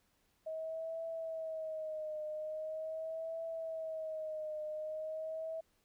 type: tone with vibrato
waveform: sine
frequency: 634 Hz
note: D#5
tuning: 32 cents sharp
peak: -38 dBFS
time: 0.46-5.61 s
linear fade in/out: 10 ms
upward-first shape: triangle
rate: 0.42 Hz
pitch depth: 65 cents each way
effects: pink hiss -75 dBFS RMS until 5.84 s